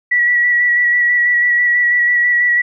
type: tone with vibrato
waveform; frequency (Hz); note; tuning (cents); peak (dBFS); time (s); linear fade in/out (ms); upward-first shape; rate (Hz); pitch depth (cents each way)
sine; 1939; B6; -32; -10; 0.11-2.62; 10; square; 6.1; 16
effects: none

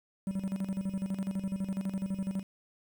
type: tone with tremolo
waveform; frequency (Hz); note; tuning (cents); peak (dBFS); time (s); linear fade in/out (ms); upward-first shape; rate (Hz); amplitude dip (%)
triangle; 192.8; G3; -28; -27; 0.27-2.43; 2; square; 12; 70
effects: 9-bit

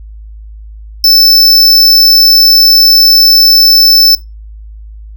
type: tone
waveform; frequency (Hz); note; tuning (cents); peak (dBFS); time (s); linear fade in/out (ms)
square; 5280; E8; +2; -3; 1.04-4.15; 2
effects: noise-tail reverb RT60 0.2 s tail -20 dB re dry + added 53 Hz sine -26 dBFS peak until 5.16 s

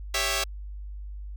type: chord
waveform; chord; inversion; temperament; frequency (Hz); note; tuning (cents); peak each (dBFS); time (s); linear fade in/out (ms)
5% pulse; C# diminished; second; equal with one note detuned; 395.9 / 554.4 / 659.3; G4 / C#5 / E5; +17 / 0 / 0; -20 / -18 / -17; 0.14-0.44; 5
effects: added 50 Hz sine -35 dBFS peak until 1.36 s

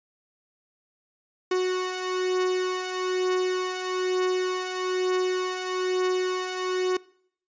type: beating tone pair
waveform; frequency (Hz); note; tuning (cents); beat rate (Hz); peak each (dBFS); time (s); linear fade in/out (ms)
45% pulse; 367.7 / 368.8; F#4 / F#4; -11 / -6; 1.1; -30 / -25; 1.51-6.97; 5
effects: noise-tail reverb RT60 0.6 s tail -22 dB re dry + resampled to 16000 Hz

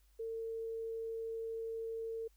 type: tone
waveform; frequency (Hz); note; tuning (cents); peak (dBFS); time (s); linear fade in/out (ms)
sine; 452.1; A4; +47; -38; 0.19-2.28; 10
effects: added 50 Hz sine -65 dBFS peak until 2.36 s + white hiss -75 dBFS RMS until 2.36 s

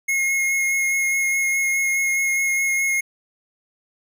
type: tone with vibrato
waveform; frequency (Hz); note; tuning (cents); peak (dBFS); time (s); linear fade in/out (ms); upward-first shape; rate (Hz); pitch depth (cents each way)
square; 2158; C#7; -47; -19; 0.08-3.01; 10; sine; 4.8; 11
effects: none

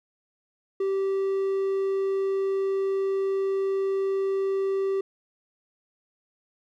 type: tone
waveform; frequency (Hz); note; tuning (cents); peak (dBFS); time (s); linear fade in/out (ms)
triangle; 388.7; G4; -15; -21; 0.8-5.01; 5
effects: none

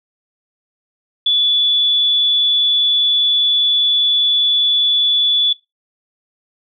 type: tone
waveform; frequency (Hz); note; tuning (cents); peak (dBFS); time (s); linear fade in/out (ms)
sine; 3445; A7; -37; -11; 1.26-5.53; 5
effects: noise-tail reverb RT60 0.2 s tail -18 dB re dry

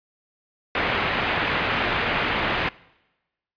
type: low-pass noise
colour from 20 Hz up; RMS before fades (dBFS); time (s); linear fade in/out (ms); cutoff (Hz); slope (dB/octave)
white; -24; 0.75-2.69; 2; 2700; 24
effects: noise-tail reverb RT60 1.0 s tail -22 dB re dry + resampled to 11025 Hz

